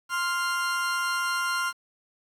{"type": "tone pair together", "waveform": "40% pulse", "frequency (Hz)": [1046.5, 1396.9], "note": ["C6", "F6"], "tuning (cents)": [0, 0], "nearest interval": "perfect fourth", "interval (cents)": 500, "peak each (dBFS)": [-29, -26], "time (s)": [0.09, 1.73], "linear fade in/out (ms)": 50, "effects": ["low-pass 12000 Hz 12 dB/octave", "9-bit"]}